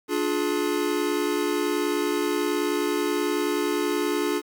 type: chord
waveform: square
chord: D diminished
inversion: none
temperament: just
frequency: 293.7 / 352.4 / 422.9 Hz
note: D4 / F4 / Ab4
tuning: 0 / +16 / +31 cents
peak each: -28 dBFS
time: 0.08-4.42 s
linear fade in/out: 50 ms
effects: 9-bit